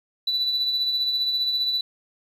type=tone with tremolo; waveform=sine; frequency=3969 Hz; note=B7; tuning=8 cents sharp; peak=-18 dBFS; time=0.27-1.81 s; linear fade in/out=5 ms; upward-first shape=sine; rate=15 Hz; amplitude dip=45%; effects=tanh soft clip ceiling -17 dBFS + 9-bit